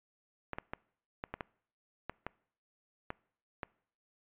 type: clicks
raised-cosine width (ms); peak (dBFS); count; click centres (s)
0.5; -22; 10; 0.533 / 0.585 / 0.735 / 1.239 / 1.34 / 1.408 / 2.096 / 2.266 / 3.104 / 3.632
effects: noise-tail reverb RT60 0.6 s tail -24 dB re dry + resampled to 8000 Hz